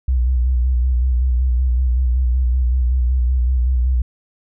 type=tone with vibrato; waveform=sine; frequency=62.4 Hz; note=B1; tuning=19 cents sharp; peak=-13 dBFS; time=0.08-4.02 s; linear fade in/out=5 ms; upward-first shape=square; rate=5.3 Hz; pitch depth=51 cents each way; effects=none